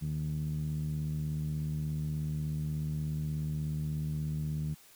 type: tone with low-pass filter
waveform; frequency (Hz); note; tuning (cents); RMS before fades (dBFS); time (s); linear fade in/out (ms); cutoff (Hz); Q
10% pulse; 76.6; D#2; -27; -34; 0.01-4.75; 20; 160; 3.6
effects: white hiss -58 dBFS RMS until 4.95 s

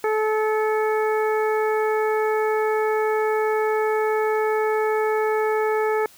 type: harmonic tone with a mistuned harmonic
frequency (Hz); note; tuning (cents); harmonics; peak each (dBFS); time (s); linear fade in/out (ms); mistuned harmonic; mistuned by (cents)
432.4; A4; -30; 1 / 2 / 3 / 4 / 5; -20 / -26 / -30 / -32 / -34; 0.04-6.06; 2; 5; +39
effects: white hiss -50 dBFS RMS until 6.17 s

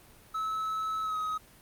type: tone with pitch glide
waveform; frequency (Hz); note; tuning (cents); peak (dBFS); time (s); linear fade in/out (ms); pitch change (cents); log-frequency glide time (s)
triangle; 1298 to 1264.7; E6 to D#6; -27 to +28; -28; 0.34-1.38; 10; -45; 1.02-1.17
effects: pink hiss -56 dBFS RMS until 1.61 s + Opus 32 kbps

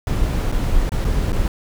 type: noise with dropouts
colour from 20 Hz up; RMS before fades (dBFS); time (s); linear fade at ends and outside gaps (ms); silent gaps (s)
brown; -18; 0.07-1.48; 1; 0.517-0.523 / 0.894-0.919 / 1.045-1.049 / 1.32-1.329
effects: none

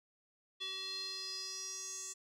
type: tone with band-pass filter sweep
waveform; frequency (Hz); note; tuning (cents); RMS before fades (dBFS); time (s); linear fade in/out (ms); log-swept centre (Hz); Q
square; 380; F#4; +46; -43; 0.6-2.14; 20; 3500 to 7100; 6.7
effects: none

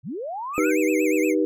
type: linear sweep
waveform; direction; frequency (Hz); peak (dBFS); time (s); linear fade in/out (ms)
sine; up; 98 to 1623; -28; 0.03-0.75; 50
type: tone with vibrato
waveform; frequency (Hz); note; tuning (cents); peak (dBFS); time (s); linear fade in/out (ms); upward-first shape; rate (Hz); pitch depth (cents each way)
square; 2342; D7; -5; -29; 0.53-1.35; 50; sine; 8.5; 200
type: chord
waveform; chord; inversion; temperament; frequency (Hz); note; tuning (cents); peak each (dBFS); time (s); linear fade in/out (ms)
sine; Eb augmented; none; just; 311.1 / 388.9 / 486.1; Eb4 / G4 / B4; 0 / -14 / -28; -21 / -24 / -24; 0.58-1.45; 0
effects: none

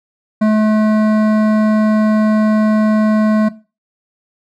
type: tone with hard clipping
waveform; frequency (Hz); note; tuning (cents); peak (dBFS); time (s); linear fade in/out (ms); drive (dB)
sine; 215.2; A3; -38; -11; 0.41-3.49; 10; 13
effects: noise-tail reverb RT60 0.3 s tail -17 dB re dry

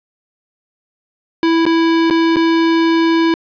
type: tone with dropouts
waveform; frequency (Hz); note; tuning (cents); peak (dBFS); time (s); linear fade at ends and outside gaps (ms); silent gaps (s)
square; 329.6; E4; 0; -11; 1.43-3.34; 1; 1.654-1.664 / 2.1-2.108 / 2.36-2.367
effects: resampled to 11025 Hz + 7-bit

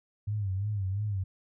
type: tone with vibrato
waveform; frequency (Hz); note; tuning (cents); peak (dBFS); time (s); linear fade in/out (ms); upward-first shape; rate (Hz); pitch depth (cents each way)
sine; 100; G2; +35; -28; 0.27-1.24; 10; sine; 2.9; 110
effects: none

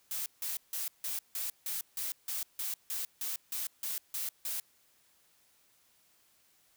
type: noise bursts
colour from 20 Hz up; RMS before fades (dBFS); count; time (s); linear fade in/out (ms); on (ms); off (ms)
blue; -36; 15; 0.11-4.6; 2; 150; 160
effects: white hiss -68 dBFS RMS until 6.76 s

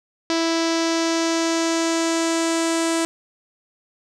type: tone with low-pass filter sweep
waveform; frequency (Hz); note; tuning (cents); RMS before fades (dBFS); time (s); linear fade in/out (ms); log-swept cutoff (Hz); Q
sawtooth; 329.6; E4; 0; -21; 0.3-3.05; 0; 5300 to 8300; 2.6
effects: none

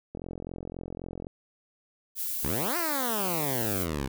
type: click train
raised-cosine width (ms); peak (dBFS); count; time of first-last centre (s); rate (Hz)
2; -24; 50; 0.15-1.269; 43.8
type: noise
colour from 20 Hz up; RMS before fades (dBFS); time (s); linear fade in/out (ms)
violet; -32; 2.15-3.87; 50
type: exponential two-way sweep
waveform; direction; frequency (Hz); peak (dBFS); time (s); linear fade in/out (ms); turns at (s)
10% pulse; up then down; 56.3 to 358.5 to 63.2; -21; 2.43-4.08; 10; 2.77
effects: none

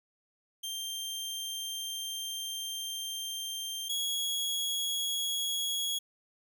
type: tone pair in turn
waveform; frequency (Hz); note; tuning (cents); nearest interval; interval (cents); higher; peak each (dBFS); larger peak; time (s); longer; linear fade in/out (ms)
sawtooth; 3167 / 3331; G7 / G#7; +17 / +4; minor second; 87; second; -32 / -27; second; 0.63-3.89 / 3.89-5.99; first; 10
effects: none

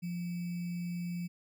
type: tone with sample-and-hold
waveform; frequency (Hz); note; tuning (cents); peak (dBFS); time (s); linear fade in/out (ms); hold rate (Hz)
sine; 174.61; F3; 0; -34; 0.02-1.28; 20; 2450
effects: none

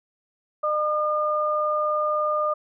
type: tone pair together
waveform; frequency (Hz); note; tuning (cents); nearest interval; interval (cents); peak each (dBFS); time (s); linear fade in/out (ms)
sine; 605.5 / 1211; D#5 / D#6; -47 / -47; octave; 1200; -24 / -23; 0.63-2.54; 10
effects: none

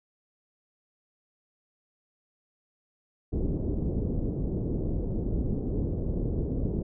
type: low-pass noise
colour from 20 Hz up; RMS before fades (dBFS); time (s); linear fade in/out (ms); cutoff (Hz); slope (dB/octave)
pink; -29; 3.32-6.83; 10; 420; 24
effects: none

